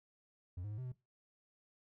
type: tone with pitch steps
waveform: triangle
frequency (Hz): 89.1 / 104.1 / 106.1 / 128.4 / 126.1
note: F2 / G#2 / G#2 / C3 / B2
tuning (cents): +35 / +5 / +38 / -32 / +36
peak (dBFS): -39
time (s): 0.57-0.92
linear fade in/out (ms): 5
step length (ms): 70
effects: noise-tail reverb RT60 0.2 s tail -17 dB re dry